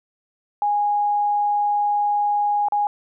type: tone with dropouts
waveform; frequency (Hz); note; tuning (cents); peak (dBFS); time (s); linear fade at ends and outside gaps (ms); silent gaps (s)
sine; 825; G#5; -12; -17; 0.62-2.87; 1; 2.685-2.722
effects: none